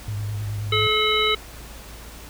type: tone with vibrato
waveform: sine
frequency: 104.4 Hz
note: G#2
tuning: 10 cents sharp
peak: -25 dBFS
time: 0.08-0.87 s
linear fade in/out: 0 ms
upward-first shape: sine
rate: 9.5 Hz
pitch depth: 41 cents each way
type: harmonic tone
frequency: 430 Hz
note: A4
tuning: 40 cents flat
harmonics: 1 / 3 / 5 / 7 / 9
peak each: -24 / -24 / -24 / -24 / -24 dBFS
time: 0.72-1.35 s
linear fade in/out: 5 ms
effects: added 56 Hz sine -40 dBFS peak until 2.29 s + pink hiss -42 dBFS RMS until 2.29 s